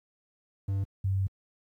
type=tone pair in turn; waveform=triangle / sine; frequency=98 / 96.37 Hz; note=G2 / G2; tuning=0 / -29 cents; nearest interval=unison; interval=29 cents; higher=first; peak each=-24 dBFS; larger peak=neither; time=0.68-0.84 / 1.04-1.27 s; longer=second; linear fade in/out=5 ms; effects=high-pass 60 Hz 12 dB/octave + 11-bit